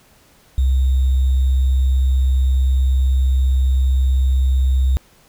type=tone with sample-and-hold; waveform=sine; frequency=65.41 Hz; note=C2; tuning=in tune; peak=-12 dBFS; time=0.58-4.97 s; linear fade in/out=0 ms; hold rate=3675 Hz; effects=pink hiss -52 dBFS RMS until 5.28 s